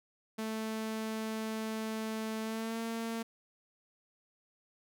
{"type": "tone with pitch glide", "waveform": "sawtooth", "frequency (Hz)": [220, 227.8], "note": ["A3", "A#3"], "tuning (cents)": [0, -40], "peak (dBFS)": -31, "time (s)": [0.38, 3.23], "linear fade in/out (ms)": 10, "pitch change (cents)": 60, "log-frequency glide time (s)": [2.42, 2.79], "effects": []}